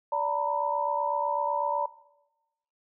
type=tone cluster; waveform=sine; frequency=579 / 910 / 978 Hz; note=D5 / A#5 / B5; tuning=-25 / -42 / -17 cents; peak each=-31 / -27 / -31 dBFS; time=0.12-1.86 s; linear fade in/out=5 ms; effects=noise-tail reverb RT60 1.0 s tail -19 dB re dry